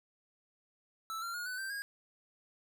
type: tone with pitch steps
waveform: square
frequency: 1318.5 / 1376.1 / 1436.2 / 1498.9 / 1564.4 / 1632.7 Hz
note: E6 / F6 / F6 / F#6 / G6 / G#6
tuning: 0 / -26 / +48 / +22 / -4 / -30 cents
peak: -38 dBFS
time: 1.1-1.82 s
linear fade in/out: 0 ms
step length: 120 ms
effects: none